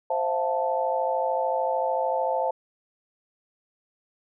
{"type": "chord", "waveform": "sine", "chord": "F major seventh", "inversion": "second", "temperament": "equal with one note detuned", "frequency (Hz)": [523.3, 659.3, 712.7, 880], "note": ["C5", "E5", "F5", "A5"], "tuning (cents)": [0, 0, 35, 0], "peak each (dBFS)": [-27, -29, -31, -27], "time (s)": [0.1, 2.51], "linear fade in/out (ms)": 5, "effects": []}